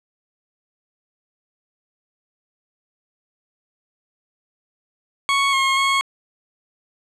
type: tone with pitch steps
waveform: 20% pulse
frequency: 1108 / 1079 / 1094 Hz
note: C#6 / C#6 / C#6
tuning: -1 / -47 / -23 cents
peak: -11 dBFS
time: 5.29-6.01 s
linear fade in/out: 0 ms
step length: 240 ms
effects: low-pass 7000 Hz 12 dB/octave